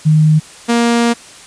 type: tone pair in turn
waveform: sine / sawtooth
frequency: 154.9 / 235.2 Hz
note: D#3 / A#3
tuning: -7 / +16 cents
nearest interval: perfect fifth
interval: 723 cents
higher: second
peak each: -6 dBFS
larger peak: neither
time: 0.05-0.4 / 0.68-1.14 s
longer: second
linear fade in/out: 20 ms
effects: white hiss -37 dBFS RMS until 1.46 s + resampled to 22050 Hz